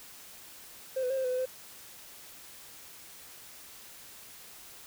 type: tone with pitch steps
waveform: triangle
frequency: 524 / 502 / 535 / 524 / 504 / 507 / 515 Hz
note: C5 / B4 / C5 / C5 / B4 / B4 / C5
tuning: +2 / +28 / +38 / +2 / +35 / +45 / -28 cents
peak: -25 dBFS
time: 0.96-1.457 s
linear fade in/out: 10 ms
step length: 71 ms
effects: tanh soft clip ceiling -24 dBFS + white hiss -50 dBFS RMS until 4.86 s